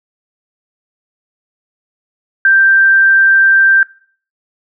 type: tone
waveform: sine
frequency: 1572 Hz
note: G6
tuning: 4 cents sharp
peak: -5 dBFS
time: 2.45-3.83 s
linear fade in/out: 2 ms
effects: noise-tail reverb RT60 0.5 s tail -22 dB re dry